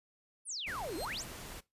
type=exponential two-way sweep; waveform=sine; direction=down then up; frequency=10630 to 298.4 to 10630 Hz; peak=-37 dBFS; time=0.45-1.25 s; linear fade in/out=50 ms; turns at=0.96 s
type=noise; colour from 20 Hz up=pink; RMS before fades=-46 dBFS; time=0.66-1.61 s; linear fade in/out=20 ms
type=tone with exponential growth; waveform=sawtooth; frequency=4186 Hz; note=C8; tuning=in tune; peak=-36 dBFS; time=0.75-1.05 s; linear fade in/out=2 ms; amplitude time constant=64 ms
effects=noise-tail reverb RT60 0.2 s tail -19 dB re dry + resampled to 32000 Hz